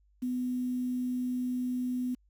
sine tone with quantisation, 250 Hz, B3, 21 cents sharp, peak -29 dBFS, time 0.22-2.15 s, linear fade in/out 10 ms, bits 9, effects added 50 Hz sine -63 dBFS peak until 2.29 s

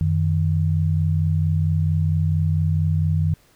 sine tone pair together, 91.28 / 155.7 Hz, F#2 / D#3, -23 / +2 cents, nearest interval major sixth, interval 925 cents, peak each -19 / -20 dBFS, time 0.01-3.34 s, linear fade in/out 0 ms, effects pink hiss -57 dBFS RMS until 3.55 s

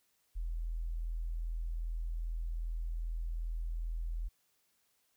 sine tone, 41.26 Hz, E1, 2 cents sharp, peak -34 dBFS, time 0.35-4.29 s, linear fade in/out 20 ms, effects white hiss -75 dBFS RMS until 5.16 s

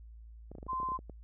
clicks, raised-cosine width 2 ms, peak -33 dBFS, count 12, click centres 0.516 / 0.552 / 0.584 / 0.629 / 0.666 / 0.732 / 0.801 / 0.831 / 0.888 / 0.919 / 0.99 / 1.097 s
sine tone, 1037 Hz, C6, 16 cents flat, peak -32 dBFS, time 0.68-0.98 s, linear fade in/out 20 ms
effects added 56 Hz sine -48 dBFS peak until 1.23 s

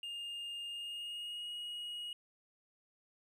triangle tone with pitch glide, 2822 to 2890 Hz, F7 to F#7, +17 to -41 cents, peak -39 dBFS, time 0.03-2.13 s, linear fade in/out 2 ms, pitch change +42 cents, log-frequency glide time 0.67-1.52 s, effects none

